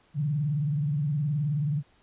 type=tone with vibrato; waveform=sine; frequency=146.83 Hz; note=D3; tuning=in tune; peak=-24 dBFS; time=0.14-1.83 s; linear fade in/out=50 ms; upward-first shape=triangle; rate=19 Hz; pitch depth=170 cents each way; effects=pink hiss -63 dBFS RMS until 2.02 s + resampled to 8000 Hz